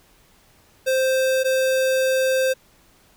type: tone pair in turn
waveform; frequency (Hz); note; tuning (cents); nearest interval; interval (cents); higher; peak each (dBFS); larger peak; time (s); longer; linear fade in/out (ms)
square; 523.3 / 523.3; C5 / C5; 0 / 0; unison; 0; neither; -18; neither; 0.86-1.44 / 1.44-2.54; second; 20
effects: pink hiss -56 dBFS RMS until 3.16 s

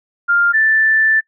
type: tone pair in turn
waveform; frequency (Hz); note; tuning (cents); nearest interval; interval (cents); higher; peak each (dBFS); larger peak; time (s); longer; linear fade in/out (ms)
sine; 1400 / 1763.9; F6 / A6; +4 / +4; major third; 400; second; -10; neither; 0.28-0.53 / 0.53-1.21; second; 20
effects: noise-tail reverb RT60 0.1 s tail -22 dB re dry

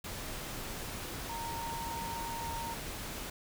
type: tone in noise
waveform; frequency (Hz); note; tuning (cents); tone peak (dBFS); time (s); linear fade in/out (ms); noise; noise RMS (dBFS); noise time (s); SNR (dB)
sine; 924; A#5; -16; -38; 1.29-2.74; 5; pink; -41; 0.04-3.3; 0
effects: none

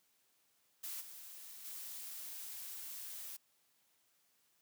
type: noise with level steps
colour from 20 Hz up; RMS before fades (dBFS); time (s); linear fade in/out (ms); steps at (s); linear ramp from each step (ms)
blue; -44 / -52 / -47; 0.83-3.37; 10; 1 / 1.64; 20
effects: white hiss -75 dBFS RMS until 4.61 s + high-pass 100 Hz 12 dB/octave

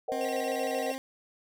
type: chord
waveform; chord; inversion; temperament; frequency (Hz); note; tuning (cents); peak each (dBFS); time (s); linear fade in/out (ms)
sine; C half-diminished seventh; third; just; 470.9 / 523.3 / 627.9 / 753.5; Bb4 / C5 / Eb5 / Gb5; +18 / 0 / +16 / +31; -35; 0.08-0.92; 5
type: tone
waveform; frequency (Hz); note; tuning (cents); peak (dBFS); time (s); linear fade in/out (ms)
20% pulse; 265.4; C4; +25; -30; 0.12-0.98; 0
type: tone with vibrato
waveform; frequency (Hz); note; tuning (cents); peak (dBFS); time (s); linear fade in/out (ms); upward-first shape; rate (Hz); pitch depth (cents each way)
sawtooth; 2294; D7; -41; -37; 0.21-0.95; 0; square; 13; 300
effects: none

